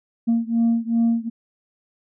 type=beating tone pair; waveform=sine; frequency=230 / 232.6 Hz; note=A#3 / A#3; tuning=-23 / -4 cents; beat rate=2.6 Hz; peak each=-18 / -19 dBFS; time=0.27-1.3 s; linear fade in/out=20 ms; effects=tanh soft clip ceiling -13 dBFS